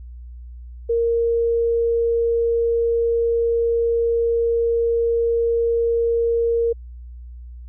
sine tone, 464.9 Hz, A#4, 5 cents flat, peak -16 dBFS, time 0.89-6.73 s, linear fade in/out 10 ms, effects added 60 Hz sine -34 dBFS peak until 7.68 s

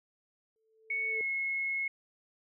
sine tone with exponential growth, 441.6 Hz, A4, 6 cents sharp, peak -37 dBFS, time 0.56-1.21 s, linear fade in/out 0 ms, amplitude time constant 140 ms
sine tone with pitch glide, 2217 to 2175 Hz, C#7 to C#7, 0 to -33 cents, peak -30 dBFS, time 0.9-1.88 s, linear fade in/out 5 ms, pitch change -33 cents, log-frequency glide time 1.1-1.2 s
effects none

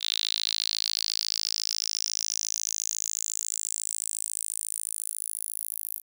sawtooth tone with high-pass filter sweep, 54.1 Hz, A1, 29 cents flat, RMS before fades -31 dBFS, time 0-6.02 s, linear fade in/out 50 ms, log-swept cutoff 3700 to 12000 Hz, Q 6.7, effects none

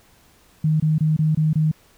sine tone bursts, 155.56 Hz, D#3, in tune, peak -15 dBFS, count 6, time 0.64-1.715 s, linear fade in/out 5 ms, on 160 ms, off 23 ms, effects pink hiss -55 dBFS RMS until 1.97 s

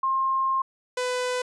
sine / sawtooth tone pair in turn, 1064 / 500.1 Hz, C6 / B4, +29 / +22 cents, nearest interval octave + minor second, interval 1307 cents, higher first, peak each -21 dBFS, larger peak neither, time 0.03-0.62 / 0.97-1.42 s, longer first, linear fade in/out 5 ms, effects resampled to 22050 Hz

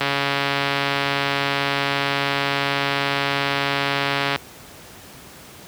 click train, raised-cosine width 0.3 ms, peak -4 dBFS, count 610, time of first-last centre 0.01-4.36 s, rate 140 Hz, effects pink hiss -42 dBFS RMS until 5.67 s + high-pass 80 Hz 12 dB/octave

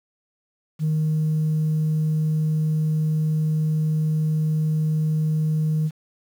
sine tone, 155.56 Hz, D#3, in tune, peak -17 dBFS, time 0.79-5.91 s, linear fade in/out 50 ms, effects tanh soft clip ceiling -16 dBFS + 8-bit

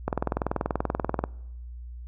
click train, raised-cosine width 1 ms, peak -11 dBFS, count 25, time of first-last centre 0.08-1.239 s, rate 20.7 Hz, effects noise-tail reverb RT60 0.9 s tail -24 dB re dry + added 60 Hz sine -37 dBFS peak until 2.07 s

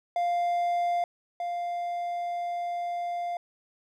triangle tone pair in turn, 698.5 / 698.5 Hz, F5 / F5, 0 / 0 cents, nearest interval unison, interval 0 cents, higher neither, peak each -22 / -27 dBFS, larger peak first, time 0.16-1.04 / 1.4-3.37 s, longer second, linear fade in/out 2 ms, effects none

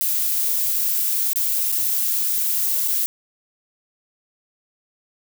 violet noise with dropouts, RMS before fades -21 dBFS, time 0.01-3.06 s, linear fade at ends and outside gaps 0 ms, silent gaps 1.332-1.359 / 1.718-1.724 / 2.876-2.883 s, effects none

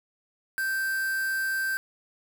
triangle tone with quantisation, 1563 Hz, G6, 6 cents flat, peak -24 dBFS, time 0.58-1.77 s, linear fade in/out 0 ms, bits 6, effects none

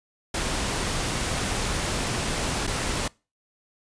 pink noise with dropouts, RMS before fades -27 dBFS, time 0.34-3.08 s, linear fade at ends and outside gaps 5 ms, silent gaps 2.669-2.674 s, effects noise-tail reverb RT60 0.3 s tail -24 dB re dry + resampled to 22050 Hz

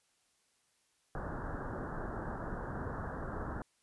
pink low-pass noise, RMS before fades -40 dBFS, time 1.15-3.62 s, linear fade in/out 2 ms, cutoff 1700 Hz, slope 96 dB/octave, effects white hiss -74 dBFS RMS until 3.82 s + resampled to 24000 Hz

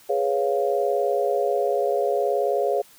sine chord, C# dominant seventh, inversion second, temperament equal, 415.3 / 493.9 / 554.4 / 698.5 Hz, G#4 / B4 / C#5 / E#5, 0 / 0 / 0 / 0 cents, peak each -24 / -28 / -24 / -26 dBFS, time 0.09-2.82 s, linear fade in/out 10 ms, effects white hiss -52 dBFS RMS until 2.98 s

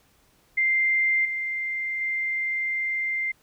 sine tone with level steps, 2093 Hz, C7, in tune, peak -19 / -26 / -24 dBFS, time 0.57-3.32 s, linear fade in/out 10 ms, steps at 1.25 / 2.01 s, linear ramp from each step 2 ms, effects pink hiss -62 dBFS RMS until 3.42 s

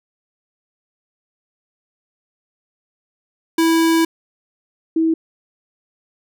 square / sine tone pair in turn, 328 / 323.9 Hz, E4 / E4, -9 / -30 cents, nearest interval unison, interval 21 cents, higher first, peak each -13 dBFS, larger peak neither, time 3.58-4.05 / 4.96-5.14 s, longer first, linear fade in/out 5 ms, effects none

